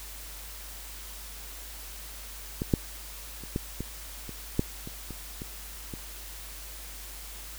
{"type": "clicks", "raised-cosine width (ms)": 3, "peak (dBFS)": [-16, -8, -29, -15, -20, -26, -10, -25, -26, -24, -24], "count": 11, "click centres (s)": [2.619, 2.738, 3.437, 3.561, 3.806, 4.293, 4.594, 4.874, 5.107, 5.419, 5.938], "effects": ["added 50 Hz sine -44 dBFS peak until 7.58 s", "white hiss -44 dBFS RMS until 7.58 s"]}